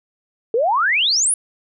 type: exponential sweep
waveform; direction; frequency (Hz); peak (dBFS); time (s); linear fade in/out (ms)
sine; up; 429.9 to 10890; -14; 0.54-1.34; 2
effects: none